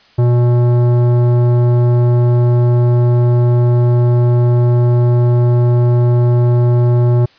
triangle tone with tanh clipping, 121.2 Hz, B2, 32 cents flat, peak -10 dBFS, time 0.18-7.26 s, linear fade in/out 10 ms, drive 18 dB, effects white hiss -48 dBFS RMS until 7.38 s + resampled to 11025 Hz

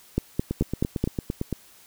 two click trains, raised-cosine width 3 ms, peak -13 / -9 dBFS, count 10 / 5, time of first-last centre 0.51-1.527 / 0.18-1.04 s, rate 8.85 / 4.65 Hz, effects white hiss -53 dBFS RMS until 1.86 s

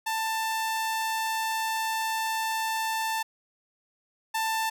sawtooth tone pair in turn, 888 / 888 Hz, A5 / A5, +16 / +16 cents, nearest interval unison, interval 0 cents, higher neither, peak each -23 / -22 dBFS, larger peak second, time 0.06-3.23 / 4.34-4.7 s, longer first, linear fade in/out 10 ms, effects none

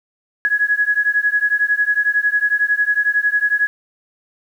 sine beating tone pair, 1671 / 1682 Hz, G#6 / G#6, +10 / +22 cents, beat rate 11 Hz, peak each -17 dBFS, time 0.45-3.67 s, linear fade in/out 0 ms, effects 8-bit

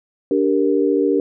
sine chord, G minor, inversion second, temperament equal with one note detuned, 290.6 / 392 / 466.2 Hz, D4 / G4 / Bb4, -18 / 0 / 0 cents, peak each -18 / -18 / -19 dBFS, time 0.31-1.2 s, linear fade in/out 2 ms, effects none

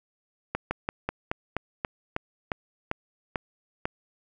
slowing click train, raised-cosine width 0.5 ms, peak -12 dBFS, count 12, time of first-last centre 0.55-3.855 s, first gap 160 ms, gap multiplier 1.12, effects none

